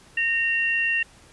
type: tone pair together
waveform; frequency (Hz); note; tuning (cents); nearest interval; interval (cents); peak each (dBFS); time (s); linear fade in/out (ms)
sine; 1844.6 / 2751; A#6 / F7; -19 / -27; perfect fifth; 692; -23; 0.17-1.03; 5
effects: pink hiss -52 dBFS RMS until 1.32 s + resampled to 24000 Hz